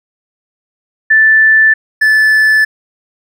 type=tone pair in turn; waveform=sine / triangle; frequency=1760 / 1743.8 Hz; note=A6 / A6; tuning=0 / -16 cents; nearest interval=unison; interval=16 cents; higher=first; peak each=-4 dBFS; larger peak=neither; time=1.1-1.74 / 2.01-2.65 s; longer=neither; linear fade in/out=10 ms; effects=none